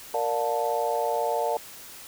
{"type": "chord", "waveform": "sine", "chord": "Bb major seventh", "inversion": "none", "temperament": "equal with one note detuned", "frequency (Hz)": [466.2, 587.3, 708.2, 880], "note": ["Bb4", "D5", "F5", "A5"], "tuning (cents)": [0, 0, 24, 0], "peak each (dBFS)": -29, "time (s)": [0.14, 1.57], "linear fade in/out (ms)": 2, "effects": ["white hiss -44 dBFS RMS until 2.07 s"]}